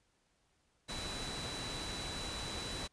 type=tone in noise; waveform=sine; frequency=3951 Hz; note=B7; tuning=in tune; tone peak=-44 dBFS; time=0.88-2.88 s; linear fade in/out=20 ms; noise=pink; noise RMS=-42 dBFS; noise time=0.88-2.88 s; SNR=-5 dB; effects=pink hiss -75 dBFS RMS until 2.92 s + resampled to 22050 Hz